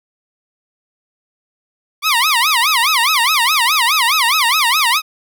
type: tone with vibrato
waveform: 15% pulse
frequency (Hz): 1087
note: C#6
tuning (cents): -34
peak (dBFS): -5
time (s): 2.02-5.02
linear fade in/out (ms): 50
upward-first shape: sine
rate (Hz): 4.8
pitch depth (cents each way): 300
effects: none